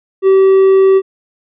triangle tone, 384.6 Hz, G4, 33 cents flat, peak -3 dBFS, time 0.22-1.02 s, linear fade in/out 50 ms, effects resampled to 8000 Hz

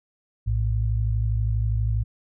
sine tone pair together, 57.62 / 110 Hz, A#1 / A2, -19 / 0 cents, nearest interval major seventh, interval 1119 cents, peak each -23 / -23 dBFS, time 0.46-2.04 s, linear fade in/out 20 ms, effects none

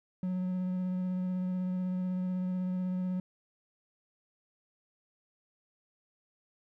triangle tone with vibrato, 183.3 Hz, F#3, 16 cents flat, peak -28 dBFS, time 0.23-3.2 s, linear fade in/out 2 ms, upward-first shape sine, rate 16 Hz, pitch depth 13 cents each way, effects none

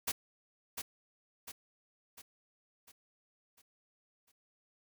white noise with echo, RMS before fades -34 dBFS, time 0.07-0.12 s, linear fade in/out 10 ms, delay 700 ms, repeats 6, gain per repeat -6 dB, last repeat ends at 4.32 s, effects none

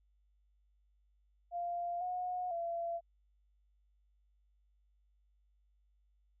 sine tone with pitch steps, 696 / 725 / 680 Hz, F5 / F#5 / F5, -6 / -35 / -46 cents, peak -35 dBFS, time 1.51-3.01 s, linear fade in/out 50 ms, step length 500 ms, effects added 50 Hz sine -69 dBFS peak until 6.4 s

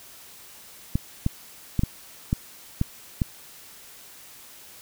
clicks, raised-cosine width 5 ms, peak -9 dBFS, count 7, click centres 0.955 / 1.264 / 1.793 / 1.835 / 2.329 / 2.814 / 3.218 s, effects white hiss -47 dBFS RMS until 4.81 s

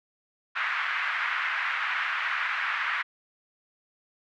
white band-pass noise, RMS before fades -29 dBFS, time 0.55-3.03 s, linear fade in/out 20 ms, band 1200 to 2100 Hz, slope 24 dB/octave, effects none

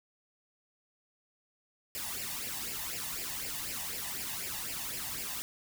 white noise with flanger, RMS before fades -38 dBFS, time 1.95-5.42 s, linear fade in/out 0 ms, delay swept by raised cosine 0.39 to 1.12 ms, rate 4 Hz, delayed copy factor +0.7, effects none

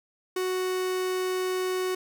45% pulse tone, 370 Hz, F#4, in tune, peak -26 dBFS, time 0.36-1.95 s, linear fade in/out 5 ms, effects none

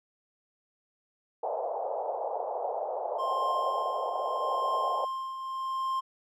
white band-pass noise, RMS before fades -33 dBFS, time 1.43-5.05 s, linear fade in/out 5 ms, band 480 to 840 Hz, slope 48 dB/octave
triangle tone with tremolo, 1056 Hz, C6, 16 cents sharp, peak -25 dBFS, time 3.18-6.01 s, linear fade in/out 20 ms, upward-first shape triangle, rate 0.8 Hz, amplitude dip 65%
effects none

